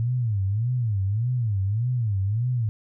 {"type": "tone with vibrato", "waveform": "sine", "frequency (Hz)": 110, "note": "A2", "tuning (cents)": 0, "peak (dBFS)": -21, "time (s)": [0, 2.69], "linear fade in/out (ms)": 0, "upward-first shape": "sine", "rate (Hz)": 1.7, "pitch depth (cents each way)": 240, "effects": []}